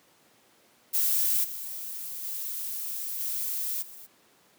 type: noise with level steps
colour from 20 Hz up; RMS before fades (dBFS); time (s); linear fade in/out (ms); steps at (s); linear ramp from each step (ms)
violet; -25 / -37 / -34 / -31 / -46; 0.93-4.07; 20; 1.43 / 2.23 / 3.19 / 3.81; 20
effects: pink hiss -61 dBFS RMS until 4.58 s + high-pass 200 Hz 12 dB/octave